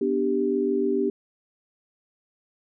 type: chord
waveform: sine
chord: G major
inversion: first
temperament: equal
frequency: 246.9 / 293.7 / 392 Hz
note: B3 / D4 / G4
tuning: 0 / 0 / 0 cents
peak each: -27 / -27 / -23 dBFS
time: 0.01-1.1 s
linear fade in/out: 5 ms
effects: none